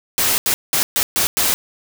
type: noise bursts at uneven times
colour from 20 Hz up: white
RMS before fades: -17 dBFS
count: 6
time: 0.18-0.38 / 0.46-0.54 / 0.73-0.83 / 0.96-1.03 / 1.16-1.27 / 1.37-1.54 s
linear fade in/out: 0 ms
effects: none